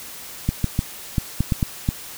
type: clicks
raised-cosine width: 5 ms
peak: -6 dBFS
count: 8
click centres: 0.49 / 0.643 / 0.791 / 1.182 / 1.406 / 1.522 / 1.628 / 1.889 s
effects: white hiss -37 dBFS RMS until 2.17 s